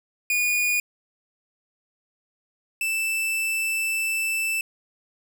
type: tone pair in turn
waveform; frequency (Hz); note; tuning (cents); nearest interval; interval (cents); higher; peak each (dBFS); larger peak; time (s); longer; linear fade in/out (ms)
45% pulse; 2449 / 2647; D#7 / E7; -28 / +7; minor second; 135; second; -20 / -23; first; 0.3-0.8 / 2.81-4.61; second; 2
effects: none